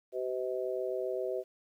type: harmonic tone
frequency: 127.4 Hz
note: C3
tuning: 46 cents flat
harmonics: 3 / 4 / 5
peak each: -35 / -36 / -37 dBFS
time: 0.12-1.44 s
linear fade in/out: 50 ms
effects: 11-bit